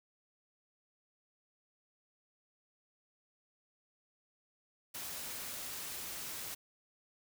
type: noise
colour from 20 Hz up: white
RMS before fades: -43 dBFS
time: 4.94-6.55 s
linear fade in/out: 10 ms
effects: none